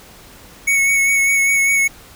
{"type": "tone with vibrato", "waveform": "square", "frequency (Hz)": 2214, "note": "C#7", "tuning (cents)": -3, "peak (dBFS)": -13, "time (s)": [0.67, 1.88], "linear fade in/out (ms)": 10, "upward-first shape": "sine", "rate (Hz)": 5, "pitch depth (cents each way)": 19, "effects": ["pink hiss -42 dBFS RMS until 2.15 s"]}